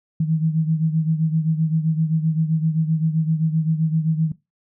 sine beating tone pair, 158 / 165.7 Hz, D#3 / E3, +27 / +9 cents, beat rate 7.7 Hz, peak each -18 / -24 dBFS, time 0.2-4.32 s, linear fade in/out 5 ms, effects noise-tail reverb RT60 0.2 s tail -18 dB re dry

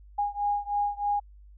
sine beating tone pair, 818 / 821.2 Hz, G#5 / G#5, -26 / -20 cents, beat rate 3.2 Hz, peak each -28 / -29 dBFS, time 0.18-1.2 s, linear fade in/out 10 ms, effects added 50 Hz sine -48 dBFS peak until 1.57 s

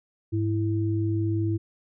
sine tone pair together, 103.82 / 329.6 Hz, G#2 / E4, 0 / 0 cents, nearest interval octave + minor sixth, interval 2000 cents, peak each -24 / -27 dBFS, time 0.32-1.58 s, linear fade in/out 20 ms, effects none

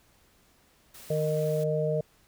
white noise, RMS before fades -48 dBFS, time 0.94-1.64 s, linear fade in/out 5 ms
harmonic tone, 153.9 Hz, D#3, 19 cents flat, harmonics 1 / 3 / 4, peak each -29 / -29 / -29 dBFS, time 1.1-2.01 s, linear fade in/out 5 ms
effects pink hiss -63 dBFS RMS until 2.27 s

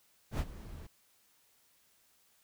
brown noise with ADSR envelope, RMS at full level -30 dBFS, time 0.31-0.87 s, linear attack 83 ms, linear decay 51 ms, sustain -17 dB, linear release 9 ms, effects white hiss -69 dBFS RMS until 2.43 s

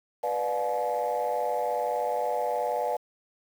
sine chord, B diminished seventh, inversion none, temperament just, 493.9 / 592.7 / 711.2 / 853.4 Hz, B4 / D5 / F5 / Ab5, 0 / +16 / +31 / +47 cents, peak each -30 dBFS, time 0.23-2.97 s, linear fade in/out 10 ms, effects tanh soft clip ceiling -19 dBFS + 8-bit

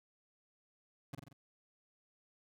30% pulse tone with echo, 138.2 Hz, C#3, 5 cents flat, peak -38 dBFS, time 1.13-1.15 s, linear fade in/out 5 ms, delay 45 ms, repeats 4, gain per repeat -4 dB, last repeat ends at 1.33 s, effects none

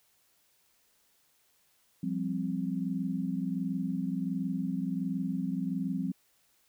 sine chord, F suspended second, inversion none, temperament equal, 174.61 / 196 / 261.6 Hz, F3 / G3 / C4, 0 / 0 / 0 cents, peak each -34 dBFS, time 2.03-6.12 s, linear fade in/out 5 ms, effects white hiss -69 dBFS RMS until 6.68 s

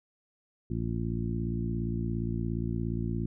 harmonic tone with a mistuned harmonic, 57.2 Hz, A#1, 32 cents flat, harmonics 1 / 2 / 3 / 4 / 5 / 6, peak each -36 / -33 / -35 / -36 / -42 / -39 dBFS, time 0.7-3.26 s, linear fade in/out 5 ms, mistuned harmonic 1, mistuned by +15 cents, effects none

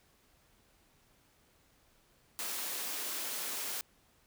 white high-pass noise, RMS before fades -38 dBFS, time 2.39-3.81 s, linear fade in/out 0 ms, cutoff 220 Hz, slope 24 dB/octave, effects pink hiss -68 dBFS RMS until 4.26 s

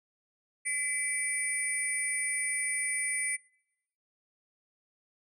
sine tone cluster, 2016 / 2307 / 9320 Hz, B6 / D7 / D9, +35 / -31 / -14 cents, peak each -33 / -35 / -31 dBFS, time 0.65-3.37 s, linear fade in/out 20 ms, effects noise-tail reverb RT60 0.8 s tail -25 dB re dry + tanh soft clip ceiling -22 dBFS

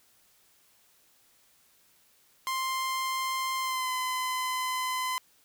sawtooth tone with pitch glide, 1049 to 1020.9 Hz, C6 to C6, +4 to -43 cents, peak -25 dBFS, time 2.47-5.18 s, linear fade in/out 0 ms, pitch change -47 cents, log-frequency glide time 3.6-3.91 s, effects white hiss -64 dBFS RMS until 5.44 s

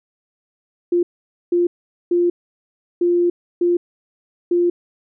sine tone bursts at uneven times, 349.2 Hz, F4, in tune, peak -13 dBFS, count 6, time 0.92-1.03 / 1.52-1.67 / 2.11-2.3 / 3.01-3.3 / 3.61-3.77 / 4.51-4.7 s, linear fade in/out 5 ms, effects none

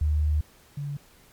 sine tone pair in turn, 75.6 / 143.46 Hz, D#2 / D3, -49 / -40 cents, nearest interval major seventh, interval 1109 cents, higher second, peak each -20 / -29 dBFS, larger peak first, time 0.01-0.41 / 0.77-0.97 s, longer first, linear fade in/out 5 ms, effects pink hiss -56 dBFS RMS until 1.32 s + MP3 96 kbps

